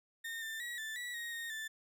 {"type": "tone with pitch steps", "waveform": "35% pulse", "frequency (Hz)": [1831, 1786, 1916, 1764, 1945, 1876, 1852, 1763], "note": ["A#6", "A6", "A#6", "A6", "B6", "A#6", "A#6", "A6"], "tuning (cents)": [-32, 25, 47, 4, -27, 11, -12, 3], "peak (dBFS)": -38, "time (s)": [0.24, 1.68], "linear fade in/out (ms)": 10, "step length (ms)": 180, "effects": []}